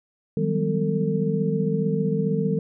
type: tone cluster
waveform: sine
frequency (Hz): 158 / 184.8 / 200.1 / 249.6 / 448.8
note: D#3 / F#3 / G3 / B3 / A4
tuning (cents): +27 / -2 / +36 / +19 / +34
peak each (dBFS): -25 / -28 / -26 / -32 / -26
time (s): 0.37-2.59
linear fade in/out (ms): 2
effects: none